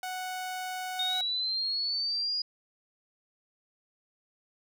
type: tone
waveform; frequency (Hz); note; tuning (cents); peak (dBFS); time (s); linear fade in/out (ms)
sawtooth; 740; F#5; 0; -30; 0.03-1.21; 2
type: linear sweep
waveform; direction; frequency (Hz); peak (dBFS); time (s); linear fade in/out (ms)
sine; up; 3688 to 4903; -28; 0.99-2.42; 5
effects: none